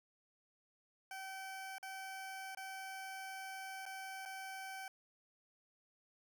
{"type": "tone with dropouts", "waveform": "20% pulse", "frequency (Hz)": 768, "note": "G5", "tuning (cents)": -36, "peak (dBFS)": -40, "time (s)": [1.11, 4.88], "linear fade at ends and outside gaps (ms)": 2, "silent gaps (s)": [[1.783, 1.828], [2.549, 2.572], [3.855, 3.862], [4.253, 4.258]], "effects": []}